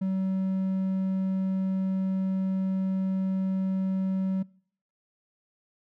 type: tone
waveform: triangle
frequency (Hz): 190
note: F#3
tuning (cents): +46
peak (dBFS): -23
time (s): 0.01-4.43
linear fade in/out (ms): 10
effects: noise-tail reverb RT60 0.6 s tail -24 dB re dry